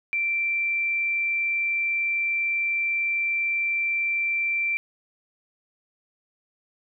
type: tone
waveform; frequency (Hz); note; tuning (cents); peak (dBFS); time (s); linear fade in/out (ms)
sine; 2349; D7; 0; -22; 0.13-4.77; 0
effects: none